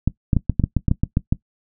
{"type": "clicks", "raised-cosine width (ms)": 5, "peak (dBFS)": -4, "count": 12, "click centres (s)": [0.076, 0.332, 0.367, 0.497, 0.597, 0.639, 0.767, 0.883, 0.914, 1.035, 1.171, 1.325], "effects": ["noise-tail reverb RT60 0.1 s tail -18 dB re dry"]}